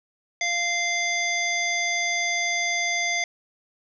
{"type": "harmonic tone", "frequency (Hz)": 694, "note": "F5", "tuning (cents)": -11, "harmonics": [1, 3, 5, 7, 9], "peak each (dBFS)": [-31, -24, -33, -34, -31], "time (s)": [0.41, 3.24], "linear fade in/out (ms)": 2, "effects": []}